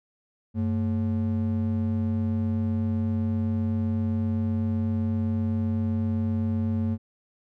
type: ring-modulated tone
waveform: triangle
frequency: 160 Hz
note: D#3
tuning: 49 cents sharp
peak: -18 dBFS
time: 0.54-6.98 s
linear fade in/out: 50 ms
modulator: 63.9 Hz
effects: none